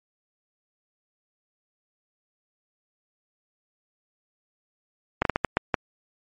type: slowing click train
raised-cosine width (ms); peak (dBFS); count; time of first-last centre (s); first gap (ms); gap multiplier
0.5; -5; 7; 5.22-5.742; 32; 1.4
effects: MP3 48 kbps